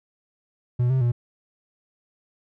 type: tone with pitch steps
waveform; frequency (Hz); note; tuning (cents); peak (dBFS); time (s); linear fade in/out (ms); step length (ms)
triangle; 122.7 / 131.2 / 120.2; B2 / C3 / B2; -11 / +5 / -46; -16; 0.79-1.12; 10; 110
effects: none